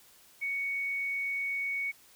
sine tone, 2228 Hz, C#7, 8 cents sharp, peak -30 dBFS, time 0.41-1.92 s, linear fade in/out 20 ms, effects white hiss -59 dBFS RMS until 2.15 s

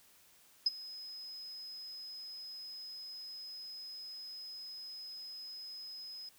sine tone with ADSR envelope, 5070 Hz, D#8, 32 cents sharp, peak -23 dBFS, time 0.66-6.29 s, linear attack 6 ms, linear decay 25 ms, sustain -21 dB, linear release 3 ms, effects white hiss -64 dBFS RMS until 6.38 s

